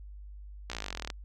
slowing click train, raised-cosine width 0.2 ms, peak -18 dBFS, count 20, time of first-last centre 0.7-1.102 s, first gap 16 ms, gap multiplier 1.03, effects added 50 Hz sine -43 dBFS peak until 1.24 s + Opus 48 kbps

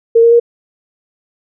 sine tone with pitch steps, 459.4 / 465.3 / 471.2 Hz, A#4 / A#4 / A#4, -25 / -3 / +19 cents, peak -4 dBFS, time 0.15-0.399 s, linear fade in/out 10 ms, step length 83 ms, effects none

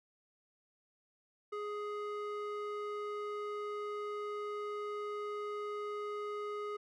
square tone with band-pass filter, 416.1 Hz, G#4, 3 cents sharp, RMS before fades -40 dBFS, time 1.52-6.77 s, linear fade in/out 10 ms, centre 860 Hz, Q 2.8, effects none

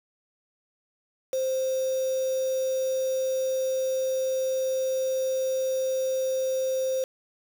sine tone with quantisation, 523.3 Hz, C5, in tune, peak -24 dBFS, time 1.33-7.04 s, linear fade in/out 2 ms, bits 6, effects none

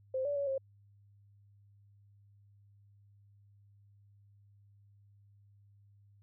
sine tone with pitch steps, 522 / 576 / 564 / 537 Hz, C5 / D5 / C#5 / C5, -4 / -34 / +30 / +45 cents, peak -31 dBFS, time 0.14-0.58 s, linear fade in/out 5 ms, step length 110 ms, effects added 101 Hz sine -60 dBFS peak until 6.22 s

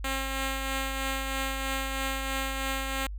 5% pulse tone with tremolo, 268.3 Hz, C4, 44 cents sharp, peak -17 dBFS, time 0.04-3.07 s, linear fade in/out 5 ms, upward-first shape triangle, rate 3.1 Hz, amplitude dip 40%, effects added 50 Hz sine -34 dBFS peak until 3.18 s

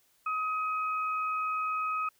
sine tone pair together, 1264 / 2528 Hz, D#6 / D#7, +27 / +27 cents, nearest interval octave, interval 1200 cents, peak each -29 / -38 dBFS, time 0.26-2.09 s, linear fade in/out 5 ms, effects white hiss -68 dBFS RMS until 2.19 s

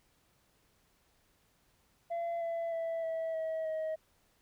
sine tone with pitch steps, 680 / 670.3 / 660.6 / 651.2 / 641.8 / 632.6 Hz, F5 / E5 / E5 / E5 / E5 / D#5, -46 / +29 / +4 / -21 / -46 / +29 cents, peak -30 dBFS, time 2.1-3.96 s, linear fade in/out 20 ms, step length 310 ms, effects tanh soft clip ceiling -32 dBFS + pink hiss -71 dBFS RMS until 4.41 s

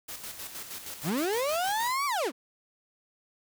white noise with tremolo, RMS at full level -39 dBFS, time 0.08-1.93 s, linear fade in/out 10 ms, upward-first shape square, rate 6.4 Hz, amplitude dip 50%
35% pulse linear two-way sweep, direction up then down, 126.3 to 1168 to 206.9 Hz, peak -25 dBFS, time 1.03-2.32 s, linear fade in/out 50 ms, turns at 2.06 s
effects none

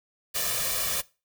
white noise with comb filter, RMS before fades -28 dBFS, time 0.34-1.02 s, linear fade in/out 20 ms, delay 1.7 ms, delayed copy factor +0.75, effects noise-tail reverb RT60 0.3 s tail -21 dB re dry

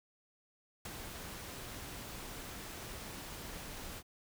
pink noise with ADSR envelope, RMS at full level -42 dBFS, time 0.85-4.03 s, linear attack 4 ms, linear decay 25 ms, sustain -4 dB, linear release 51 ms, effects none

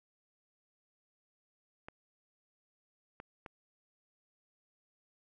clicks, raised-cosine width 0.5 ms, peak -30 dBFS, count 3, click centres 1.885 / 3.201 / 3.462 s, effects none

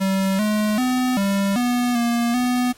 square tone with pitch steps, 192.6 / 212 / 253.1 / 197.7 / 244.6 / 236.1 / 247.9 Hz, G3 / G#3 / B3 / G3 / B3 / A#3 / B3, -30 / +36 / +43 / +15 / -16 / +22 / +7 cents, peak -18 dBFS, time 0-2.73 s, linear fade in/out 20 ms, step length 390 ms, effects pink hiss -49 dBFS RMS until 2.77 s + MP3 64 kbps

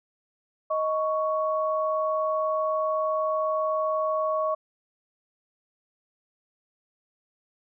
sine tone pair together, 626.4 / 1113 Hz, D#5 / C#6, +11 / +7 cents, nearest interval minor seventh, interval 996 cents, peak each -25 / -27 dBFS, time 0.7-4.55 s, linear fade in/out 10 ms, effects none

